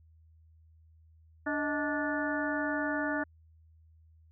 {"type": "harmonic tone with a mistuned harmonic", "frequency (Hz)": 292.2, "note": "D4", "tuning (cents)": -9, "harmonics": [1, 2, 3, 4, 5, 6], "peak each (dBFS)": [-33, -36, -40, -42, -36, -37], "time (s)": [1.46, 3.24], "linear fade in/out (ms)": 10, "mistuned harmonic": 2, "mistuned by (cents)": 110, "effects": ["added 80 Hz sine -57 dBFS peak until 4.31 s"]}